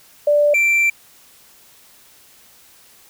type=tone pair in turn; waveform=sine / triangle; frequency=587.3 / 2349 Hz; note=D5 / D7; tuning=0 / 0 cents; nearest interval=2 octaves; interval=2400 cents; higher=second; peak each=-11 dBFS; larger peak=neither; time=0.27-0.54 / 0.54-0.9 s; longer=second; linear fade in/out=5 ms; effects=white hiss -49 dBFS RMS until 3.09 s